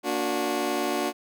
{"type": "chord", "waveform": "20% pulse", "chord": "Bb augmented", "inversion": "none", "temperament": "just", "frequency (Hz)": [233.1, 291.4, 364.2], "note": ["Bb3", "D4", "F#4"], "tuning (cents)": [0, -13, -27], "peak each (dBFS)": [-28, -24, -23], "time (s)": [0.03, 1.13], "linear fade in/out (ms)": 50, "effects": []}